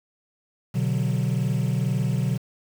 triangle chord, B minor, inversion none, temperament equal with one note detuned, 124.76 / 146.83 / 185 Hz, B2 / D3 / F#3, +18 / 0 / 0 cents, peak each -21 / -23 / -24 dBFS, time 0.74-2.38 s, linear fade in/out 20 ms, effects tanh soft clip ceiling -15 dBFS + 7-bit

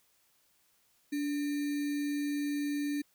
sine tone with sample-and-hold, 289.4 Hz, D4, 25 cents flat, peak -30 dBFS, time 1.12-3.02 s, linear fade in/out 10 ms, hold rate 2100 Hz, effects white hiss -70 dBFS RMS until 3.14 s

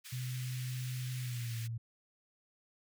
pink high-pass noise, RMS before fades -49 dBFS, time 0.04-1.68 s, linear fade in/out 20 ms, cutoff 1800 Hz, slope 24 dB/octave
sine tone with pitch glide, 126.8 to 114.94 Hz, B2 to A#2, +46 to -24 cents, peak -36 dBFS, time 0.12-1.78 s, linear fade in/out 10 ms, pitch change -170 cents, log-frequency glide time 1.19-1.57 s
effects none

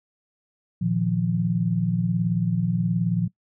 sine chord, Bb suspended fourth, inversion none, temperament equal with one note detuned, 116.54 / 155.56 / 174.11 Hz, Bb2 / Eb3 / F3, 0 / 0 / -5 cents, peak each -26 / -28 / -22 dBFS, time 0.81-3.28 s, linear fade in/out 10 ms, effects noise-tail reverb RT60 0.1 s tail -22 dB re dry

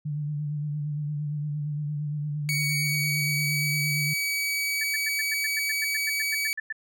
sine tone with vibrato, 148.3 Hz, D3, 17 cents sharp, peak -27 dBFS, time 0.05-4.14 s, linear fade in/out 10 ms, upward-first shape sine, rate 8.7 Hz, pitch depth 37 cents each way
sawtooth tone with pitch glide, 2247 to 2274 Hz, C#7 to C#7, +23 to +44 cents, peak -22 dBFS, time 2.49-6.53 s, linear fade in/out 0 ms, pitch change +21 cents, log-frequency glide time 2.69-3.62 s
sine tone bursts, 1760 Hz, A6, in tune, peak -28 dBFS, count 16, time 4.81-6.726 s, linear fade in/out 5 ms, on 26 ms, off 100 ms
effects none

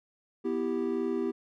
triangle chord, E minor, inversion second, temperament equal, 246.9 / 329.6 / 392 Hz, B3 / E4 / G4, 0 / 0 / 0 cents, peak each -31 / -31 / -29 dBFS, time 0.44-1.32 s, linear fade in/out 20 ms, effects none

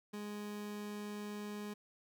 30% pulse tone, 207.7 Hz, G#3, in tune, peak -39 dBFS, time 0.13-1.74 s, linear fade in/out 10 ms, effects none

